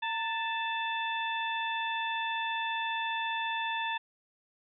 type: harmonic tone with a mistuned harmonic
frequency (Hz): 880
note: A5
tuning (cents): 0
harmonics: 1 / 2 / 3 / 4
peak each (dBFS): -33 / -36 / -38 / -39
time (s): 0.02-3.98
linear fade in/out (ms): 10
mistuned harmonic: 1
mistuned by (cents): +67
effects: none